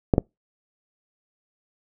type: clicks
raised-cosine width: 2 ms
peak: -3 dBFS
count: 2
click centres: 0.138 / 0.181 s
effects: noise-tail reverb RT60 0.2 s tail -26 dB re dry